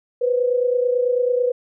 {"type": "tone pair together", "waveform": "sine", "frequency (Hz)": [490, 519.1], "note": ["B4", "C5"], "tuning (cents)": [-14, -14], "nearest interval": "minor second", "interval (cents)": 100, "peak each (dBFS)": [-17, -23], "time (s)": [0.21, 1.52], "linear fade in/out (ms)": 10, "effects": []}